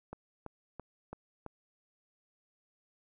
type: click train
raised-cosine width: 1 ms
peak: -28 dBFS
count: 5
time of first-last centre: 0.13-1.463 s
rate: 3 Hz
effects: none